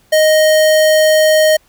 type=tone; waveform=square; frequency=622.3 Hz; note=D#5; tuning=in tune; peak=-8 dBFS; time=0.12-1.57 s; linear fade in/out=10 ms; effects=pink hiss -53 dBFS RMS until 1.68 s